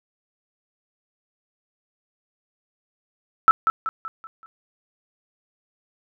sine tone with echo, 1318.5 Hz, E6, in tune, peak -8 dBFS, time 3.48-3.51 s, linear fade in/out 0 ms, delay 190 ms, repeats 5, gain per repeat -7 dB, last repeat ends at 4.46 s, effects none

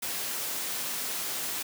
white high-pass noise, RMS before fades -33 dBFS, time 0.02-1.63 s, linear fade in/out 10 ms, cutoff 140 Hz, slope 12 dB/octave, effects none

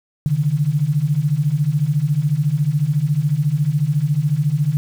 sine beating tone pair, 138.59 / 152.59 Hz, C#3 / D#3, 0 / -33 cents, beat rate 14 Hz, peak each -19 / -17 dBFS, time 0.26-4.77 s, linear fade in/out 0 ms, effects 7-bit

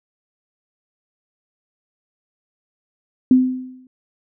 sine tone with exponential decay, 256 Hz, C4, 38 cents flat, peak -6 dBFS, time 3.31-3.87 s, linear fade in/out 2 ms, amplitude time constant 120 ms, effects none

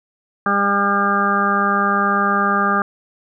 harmonic tone, 200.6 Hz, G3, 40 cents sharp, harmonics 1 / 2 / 3 / 4 / 6 / 7 / 8, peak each -22 / -26 / -28 / -24 / -17 / -24 / -23 dBFS, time 0.46-2.82 s, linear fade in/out 2 ms, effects none

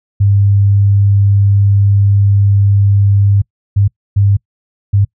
sine tone bursts at uneven times, 100.2 Hz, G2, 38 cents sharp, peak -6 dBFS, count 4, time 0.2-3.42 / 3.76-3.88 / 4.16-4.37 / 4.93-5.05 s, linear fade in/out 10 ms, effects noise-tail reverb RT60 0.1 s tail -25 dB re dry

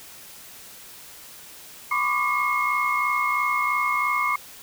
sine tone cluster, 1003 / 1129 / 1192 / 2159 Hz, B5 / C#6 / D6 / C#7, +26 / +31 / +25 / -46 cents, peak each -28 / -27 / -25 / -24 dBFS, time 1.91-4.36 s, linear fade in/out 5 ms, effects tanh soft clip ceiling -10 dBFS + white hiss -44 dBFS RMS until 4.62 s

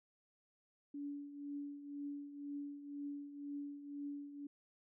sine tone with tremolo, 286.4 Hz, D4, 43 cents flat, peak -40 dBFS, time 0.94-4.47 s, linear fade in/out 5 ms, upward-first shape triangle, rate 2 Hz, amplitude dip 70%, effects none

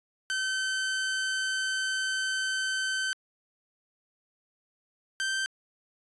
sawtooth tone pair in turn, 1537 / 1558.5 Hz, G6 / G6, -35 / -11 cents, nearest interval unison, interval 24 cents, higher second, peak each -24 dBFS, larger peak neither, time 0.3-3.13 / 5.2-5.46 s, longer first, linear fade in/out 0 ms, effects resampled to 22050 Hz

